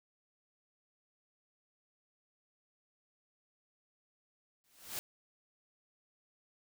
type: noise with exponential growth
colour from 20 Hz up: white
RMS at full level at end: -37 dBFS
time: 4.64-4.99 s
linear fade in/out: 0 ms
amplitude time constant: 75 ms
effects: none